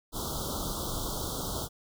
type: band-stop noise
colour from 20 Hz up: pink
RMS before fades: -34 dBFS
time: 0.12-1.69 s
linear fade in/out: 50 ms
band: 1400 to 3200 Hz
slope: 96 dB/octave
effects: none